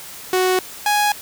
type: tone pair in turn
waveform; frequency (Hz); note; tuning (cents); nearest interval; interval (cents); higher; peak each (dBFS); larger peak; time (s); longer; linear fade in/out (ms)
sawtooth; 370 / 830.6; F#4 / G#5; 0 / 0; octave + major second; 1400; second; -11; neither; 0.33-0.59 / 0.86-1.12; neither; 2
effects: white hiss -36 dBFS RMS until 1.21 s